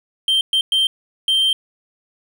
triangle tone bursts at uneven times, 3143 Hz, G7, 4 cents sharp, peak -12 dBFS, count 4, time 0.28-0.41 / 0.53-0.61 / 0.72-0.87 / 1.28-1.53 s, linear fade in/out 2 ms, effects none

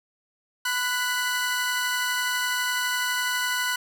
sawtooth tone cluster, 1002 / 1477 / 1992 Hz, B5 / F#6 / B6, +25 / -3 / +14 cents, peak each -27 / -22 / -29 dBFS, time 0.65-3.76 s, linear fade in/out 5 ms, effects none

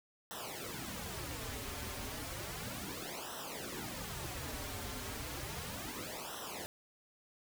pink noise with flanger, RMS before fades -43 dBFS, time 0.31-6.66 s, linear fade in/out 0 ms, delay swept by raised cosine 0.43 to 6.23 ms, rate 0.33 Hz, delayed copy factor -0.95, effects none

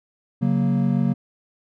triangle chord, F# major, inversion second, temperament equal, 138.59 / 185 / 233.1 Hz, C#3 / F#3 / A#3, 0 / 0 / 0 cents, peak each -20 dBFS, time 0.41-1.14 s, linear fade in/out 20 ms, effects none

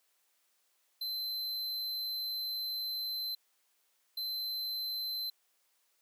square tone bursts at uneven times, 4076 Hz, C8, 46 cents flat, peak -35 dBFS, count 2, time 1.01-3.35 / 4.17-5.3 s, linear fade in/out 5 ms, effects white hiss -74 dBFS RMS until 6.01 s + high-pass 400 Hz 12 dB/octave

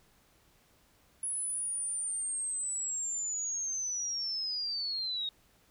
sine linear sweep, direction down, 10350 to 3729 Hz, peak -32 dBFS, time 1.23-5.29 s, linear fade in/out 2 ms, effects pink hiss -66 dBFS RMS until 5.7 s

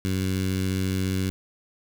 15% pulse tone with notch filter, 94.4 Hz, F#2, 35 cents sharp, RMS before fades -26 dBFS, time 0.05-1.3 s, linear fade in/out 0 ms, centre 850 Hz, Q 0.51, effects 7-bit

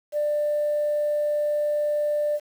sine tone, 593 Hz, D5, 17 cents sharp, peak -20 dBFS, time 0.12-2.4 s, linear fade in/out 50 ms, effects tanh soft clip ceiling -17 dBFS + 8-bit

